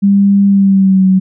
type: tone with pitch glide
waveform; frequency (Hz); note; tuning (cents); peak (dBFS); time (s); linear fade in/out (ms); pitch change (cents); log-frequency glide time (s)
sine; 199.2 to 188.35; G3 to F#3; +28 to +31; -5; 0.02-1.2; 20; -97; 0.47-1.06
effects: none